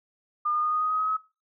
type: tone with pitch steps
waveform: sine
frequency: 1209 / 1218.8 / 1228.7 / 1238.7 / 1248.7 / 1258.9 / 1269.1 / 1279.4 Hz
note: D6 / D#6 / D#6 / D#6 / D#6 / D#6 / D#6 / D#6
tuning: +50 / -36 / -22 / -8 / +6 / +20 / +34 / +48 cents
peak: -23 dBFS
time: 0.45-1.17 s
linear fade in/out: 10 ms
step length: 90 ms
effects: noise-tail reverb RT60 0.3 s tail -20 dB re dry